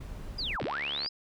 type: noise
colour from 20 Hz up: brown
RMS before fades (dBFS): -40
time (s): 0-0.57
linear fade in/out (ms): 10
type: linear two-way sweep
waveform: sine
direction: down then up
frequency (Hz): 5060 to 67.2 to 5060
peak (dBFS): -31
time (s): 0.38-1.09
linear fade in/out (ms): 10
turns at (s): 0.63
type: click train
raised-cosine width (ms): 0.3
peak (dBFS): -22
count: 34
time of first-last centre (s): 0.6-1.061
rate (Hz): 71.6
effects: none